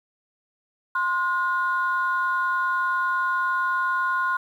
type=tone pair together; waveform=sine; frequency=1048.3 / 1441 Hz; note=C6 / F#6; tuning=+3 / -46 cents; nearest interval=tritone; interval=551 cents; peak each=-23 dBFS; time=0.95-4.37 s; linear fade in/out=5 ms; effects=tanh soft clip ceiling -14 dBFS + 9-bit